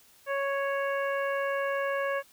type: harmonic tone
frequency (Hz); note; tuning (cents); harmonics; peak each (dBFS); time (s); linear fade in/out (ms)
554.4; C#5; 0; 1 / 2 / 3 / 4 / 5; -29 / -34 / -34 / -41 / -44; 0.26-2.23; 50
effects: white hiss -59 dBFS RMS until 2.32 s